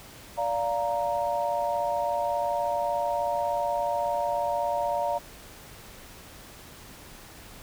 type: chord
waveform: sine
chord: Bb major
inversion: first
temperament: just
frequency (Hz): 582.7 / 699.2 / 932.3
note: D5 / F5 / Bb5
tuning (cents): -14 / +2 / 0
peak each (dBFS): -29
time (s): 0.37-5.19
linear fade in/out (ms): 20
effects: pink hiss -47 dBFS RMS until 7.62 s